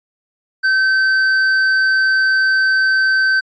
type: tone with tanh clipping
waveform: sine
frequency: 1543 Hz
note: G6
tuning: 28 cents flat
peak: -13 dBFS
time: 0.63-3.41 s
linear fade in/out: 20 ms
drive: 9 dB
effects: resampled to 16000 Hz